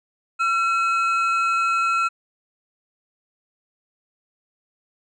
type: tone pair together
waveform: triangle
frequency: 1356.1 / 2560 Hz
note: E6 / D#7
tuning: +49 / +49 cents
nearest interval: major seventh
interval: 1100 cents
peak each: -17 / -24 dBFS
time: 0.39-2.09 s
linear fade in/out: 20 ms
effects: resampled to 24000 Hz